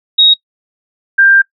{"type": "tone pair in turn", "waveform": "sine", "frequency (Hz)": [3775, 1587.2], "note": ["A#7", "G6"], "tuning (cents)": [21, 21], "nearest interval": "octave + minor third", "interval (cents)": 1500, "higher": "first", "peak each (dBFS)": -4, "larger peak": "neither", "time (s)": [[0.18, 0.34], [1.18, 1.42]], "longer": "second", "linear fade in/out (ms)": 10, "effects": ["noise-tail reverb RT60 0.1 s tail -20 dB re dry"]}